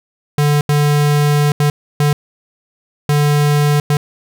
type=tone bursts at uneven times; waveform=square; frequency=146.83 Hz; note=D3; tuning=in tune; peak=-11 dBFS; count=6; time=0.38-0.61 / 0.69-1.52 / 1.6-1.7 / 2-2.13 / 3.09-3.8 / 3.9-3.97 s; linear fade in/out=2 ms; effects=none